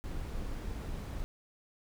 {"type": "noise", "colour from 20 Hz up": "brown", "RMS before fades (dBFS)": -38, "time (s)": [0.04, 1.24], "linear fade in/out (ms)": 0, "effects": []}